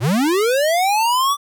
square linear sweep, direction up, 99.4 to 1170 Hz, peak -15 dBFS, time 0-1.37 s, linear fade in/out 50 ms, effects none

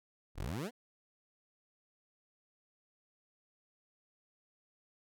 20% pulse exponential sweep, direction up, 32.7 to 264.7 Hz, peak -32 dBFS, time 0.35-0.71 s, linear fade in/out 50 ms, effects none

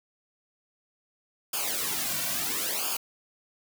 white noise with flanger, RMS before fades -30 dBFS, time 1.53-2.97 s, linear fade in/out 5 ms, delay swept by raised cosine 0.5 to 2.4 ms, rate 0.74 Hz, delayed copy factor -0.85, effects none

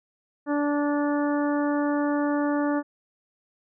harmonic tone, 291 Hz, D4, 16 cents flat, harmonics 1 / 2 / 3 / 4 / 5 / 6, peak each -23 / -29 / -33 / -35 / -37 / -39 dBFS, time 0.46-2.83 s, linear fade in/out 50 ms, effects none

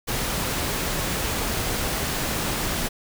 pink noise, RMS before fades -26 dBFS, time 0.07-2.89 s, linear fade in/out 20 ms, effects none

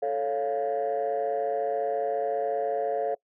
sine chord, A augmented, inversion none, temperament equal, 440 / 554.4 / 698.5 Hz, A4 / C#5 / E#5, 0 / 0 / 0 cents, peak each -28 dBFS, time 0.02-3.15 s, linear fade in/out 10 ms, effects noise-tail reverb RT60 0.1 s tail -24 dB re dry + tanh soft clip ceiling -20 dBFS

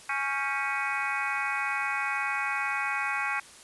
harmonic tone with a mistuned harmonic, 277.6 Hz, C#4, 3 cents sharp, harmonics 3 / 4 / 5 / 6 / 7 / 8 / 9, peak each -35 / -35 / -35 / -35 / -35 / -35 / -35 dBFS, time 0.09-3.4 s, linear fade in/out 5 ms, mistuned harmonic 6, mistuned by -82 cents, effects white hiss -50 dBFS RMS until 3.63 s + resampled to 24000 Hz

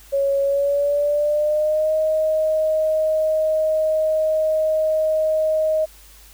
sine tone with pitch glide, 554.4 to 625.9 Hz, C#5 to D#5, 0 to +10 cents, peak -16 dBFS, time 0.12-5.86 s, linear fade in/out 20 ms, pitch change +210 cents, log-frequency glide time 0.43-1.94 s, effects added 50 Hz sine -47 dBFS peak until 6.33 s + white hiss -48 dBFS RMS until 6.33 s

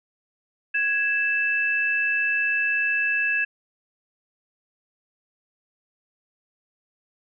sine tone pair together, 1661.2 / 2637 Hz, G#6 / E7, 0 / 0 cents, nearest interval minor sixth, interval 800 cents, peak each -23 dBFS, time 0.74-3.45 s, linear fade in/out 10 ms, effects none

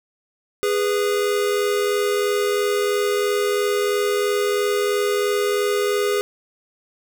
square tone pair together, 410.9 / 493.9 Hz, G#4 / B4, -18 / 0 cents, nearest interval minor third, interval 318 cents, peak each -20 / -25 dBFS, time 0.63-6.21 s, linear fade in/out 0 ms, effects none

